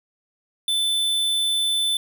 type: tone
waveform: square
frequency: 3520 Hz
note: A7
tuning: in tune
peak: -20 dBFS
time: 0.68-1.97 s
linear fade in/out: 2 ms
effects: none